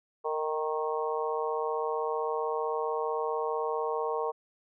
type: harmonic tone with a mistuned harmonic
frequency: 155.56 Hz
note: D#3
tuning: in tune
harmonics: 3 / 4 / 5 / 6 / 7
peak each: -31 / -37 / -37 / -36 / -36 dBFS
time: 0.24-4.32 s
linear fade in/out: 20 ms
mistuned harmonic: 3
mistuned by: -16 cents
effects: none